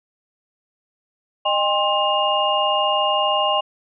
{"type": "tone cluster", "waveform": "sine", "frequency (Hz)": [614, 801, 1056, 2833], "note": ["D#5", "G5", "C6", "F7"], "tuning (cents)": [-23, 37, 16, 24], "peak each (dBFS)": -22, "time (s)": [1.45, 3.61], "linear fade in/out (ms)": 10, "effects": []}